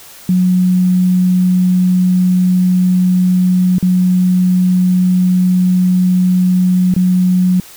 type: tone with dropouts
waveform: sine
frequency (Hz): 182.5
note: F#3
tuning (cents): -24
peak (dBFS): -8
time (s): 0.29-7.6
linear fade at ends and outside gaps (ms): 2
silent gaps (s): 3.784-3.826 / 6.94-6.963
effects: white hiss -37 dBFS RMS until 7.76 s